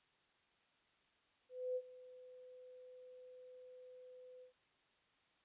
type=tone with ADSR envelope; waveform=sine; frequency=505 Hz; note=B4; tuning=39 cents sharp; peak=-36 dBFS; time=1.49-4.53 s; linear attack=270 ms; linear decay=54 ms; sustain=-19 dB; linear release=110 ms; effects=white hiss -75 dBFS RMS until 5.44 s + resampled to 8000 Hz